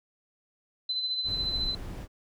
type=tone with tremolo; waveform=sine; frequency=4040 Hz; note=B7; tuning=39 cents sharp; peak=-26 dBFS; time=0.89-1.75 s; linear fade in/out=5 ms; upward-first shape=sine; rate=14 Hz; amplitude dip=45%
type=noise; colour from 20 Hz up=brown; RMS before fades=-37 dBFS; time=1.24-2.08 s; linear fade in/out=50 ms
effects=none